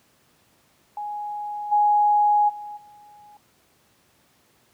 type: tone with level steps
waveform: sine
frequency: 832 Hz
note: G#5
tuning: 3 cents sharp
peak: -28 / -15 / -33 / -46 dBFS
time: 0.97-3.37 s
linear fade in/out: 2 ms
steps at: 1.71 / 2.48 / 2.76 s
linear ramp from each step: 20 ms
effects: pink hiss -61 dBFS RMS until 4.73 s + high-pass 100 Hz 12 dB/octave